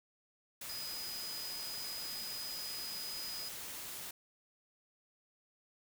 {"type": "tone in noise", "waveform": "sine", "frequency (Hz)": 4978, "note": "D#8", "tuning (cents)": 0, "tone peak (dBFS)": -42, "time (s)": [0.69, 3.49], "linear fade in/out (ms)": 5, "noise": "white", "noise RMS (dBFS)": -45, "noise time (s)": [0.61, 4.11], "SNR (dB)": 0, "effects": []}